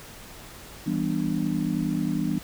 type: chord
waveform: sine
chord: E minor seventh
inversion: none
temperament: just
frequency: 164.81 / 197.78 / 247.2 / 296.7 Hz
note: E3 / G3 / B3 / D4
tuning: 0 / +16 / +2 / +18 cents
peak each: -29 dBFS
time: 0.86-2.39 s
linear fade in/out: 10 ms
effects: pink hiss -44 dBFS RMS until 2.43 s